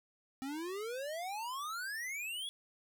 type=exponential sweep; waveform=square; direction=up; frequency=259.7 to 3427 Hz; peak=-39 dBFS; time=0.42-2.49 s; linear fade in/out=0 ms; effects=none